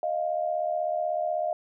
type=tone pair together; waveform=sine; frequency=622.3 / 698.5 Hz; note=D#5 / F5; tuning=0 / 0 cents; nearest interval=major second; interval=200 cents; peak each=-28 dBFS; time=0.03-1.53 s; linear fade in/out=2 ms; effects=none